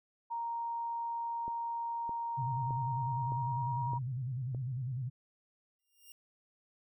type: tone with pitch glide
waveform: sine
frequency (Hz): 932.3 to 949.1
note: A#5 to A#5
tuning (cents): 0 to +31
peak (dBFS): -34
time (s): 0.3-3.99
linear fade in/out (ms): 20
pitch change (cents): +31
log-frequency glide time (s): 2.93-3.77
type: click train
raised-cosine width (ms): 2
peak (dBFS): -33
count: 6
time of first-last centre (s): 1.48-4.547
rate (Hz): 1.63
type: tone with vibrato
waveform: sine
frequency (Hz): 127.1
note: C3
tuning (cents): -50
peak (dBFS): -34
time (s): 2.37-5.1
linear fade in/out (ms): 20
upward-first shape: square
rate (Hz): 10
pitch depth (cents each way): 99
type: tone with exponential growth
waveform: 5% pulse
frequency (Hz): 2806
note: F7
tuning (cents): +8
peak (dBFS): -40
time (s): 5.79-6.12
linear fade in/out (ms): 1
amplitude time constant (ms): 71
effects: none